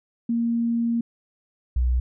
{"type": "tone pair in turn", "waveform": "sine", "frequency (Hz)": [233.1, 61.86], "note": ["A#3", "B1"], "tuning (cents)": [0, 3], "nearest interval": "octave + major seventh", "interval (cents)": 2297, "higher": "first", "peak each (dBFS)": [-20, -18], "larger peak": "second", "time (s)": [[0.29, 1.01], [1.76, 2]], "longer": "first", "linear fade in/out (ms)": 5, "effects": []}